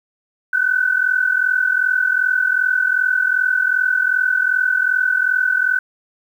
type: tone pair together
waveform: sine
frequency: 1484.4 / 1527 Hz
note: F#6 / G6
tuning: +5 / -46 cents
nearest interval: unison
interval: 49 cents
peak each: -17 dBFS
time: 0.53-5.79 s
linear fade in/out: 5 ms
effects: 8-bit